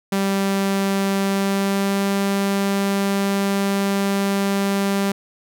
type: tone with pitch glide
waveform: sawtooth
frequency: 196 to 197.82 Hz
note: G3 to G3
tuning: 0 to +16 cents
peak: -14 dBFS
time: 0.12-5.12 s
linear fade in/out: 5 ms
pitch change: +16 cents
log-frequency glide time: 1.22-2.07 s
effects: none